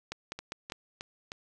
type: two click trains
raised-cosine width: 0.2 ms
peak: -22 / -19 dBFS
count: 4 / 4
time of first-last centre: 0.39-1.319 / 0.12-0.721 s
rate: 3.23 / 4.99 Hz
effects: none